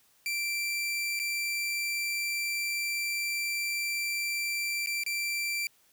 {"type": "tone with dropouts", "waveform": "sawtooth", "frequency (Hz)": 2349, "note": "D7", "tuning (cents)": 0, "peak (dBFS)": -26, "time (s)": [0.26, 5.67], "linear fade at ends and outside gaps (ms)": 1, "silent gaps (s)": [[1.192, 1.198], [4.861, 4.871], [5.036, 5.063]], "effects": ["white hiss -65 dBFS RMS until 5.92 s"]}